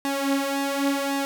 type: tone with flanger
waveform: sawtooth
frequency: 277.2 Hz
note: C#4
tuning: in tune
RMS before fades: -25 dBFS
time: 0.05-1.25 s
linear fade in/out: 0 ms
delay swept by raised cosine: 1.1 to 6.1 ms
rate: 0.91 Hz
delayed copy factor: +0.7
effects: none